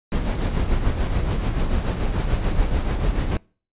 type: noise with tremolo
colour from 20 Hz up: brown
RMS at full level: -19 dBFS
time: 0.12-3.37 s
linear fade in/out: 0 ms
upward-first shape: sine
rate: 6.9 Hz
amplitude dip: 50%
effects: noise-tail reverb RT60 0.4 s tail -25 dB re dry + resampled to 8000 Hz